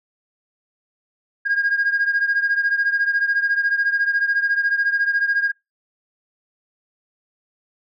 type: beating tone pair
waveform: sine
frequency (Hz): 1624 / 1638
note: G#6 / G#6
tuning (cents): -39 / -24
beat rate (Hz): 14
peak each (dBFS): -17 / -21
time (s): 1.45-5.52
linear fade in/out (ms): 20
effects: noise-tail reverb RT60 0.2 s tail -24 dB re dry + tanh soft clip ceiling -12 dBFS